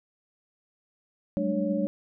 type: tone cluster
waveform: sine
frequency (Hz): 191 / 199.7 / 214.4 / 296.6 / 558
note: G3 / G3 / A3 / D4 / C#5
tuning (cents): -45 / +32 / -45 / +17 / +11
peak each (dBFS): -30 / -38 / -30 / -30 / -30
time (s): 1.37-1.87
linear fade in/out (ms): 0
effects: none